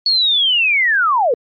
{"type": "linear sweep", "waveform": "sine", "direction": "down", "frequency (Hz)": [4418, 440], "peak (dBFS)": -11, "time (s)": [0.06, 1.34], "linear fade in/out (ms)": 2, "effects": ["MP3 32 kbps"]}